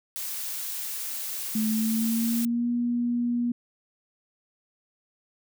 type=noise; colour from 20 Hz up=blue; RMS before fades=-33 dBFS; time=0.16-2.45 s; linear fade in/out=0 ms
type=tone with pitch glide; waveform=sine; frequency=217.6 to 240.1 Hz; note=A3 to B3; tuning=-19 to -49 cents; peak=-23 dBFS; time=1.55-3.52 s; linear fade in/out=5 ms; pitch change=+170 cents; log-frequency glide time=1.68-2.69 s
effects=none